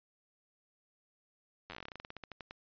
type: slowing click train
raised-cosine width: 0.3 ms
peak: -28 dBFS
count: 21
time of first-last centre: 1.7-2.509 s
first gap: 10 ms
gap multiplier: 1.13
effects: resampled to 11025 Hz